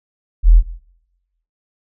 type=tone; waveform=sine; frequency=41.2 Hz; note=E1; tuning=in tune; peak=-4 dBFS; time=0.43-0.63 s; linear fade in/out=50 ms; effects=noise-tail reverb RT60 0.9 s tail -17 dB re dry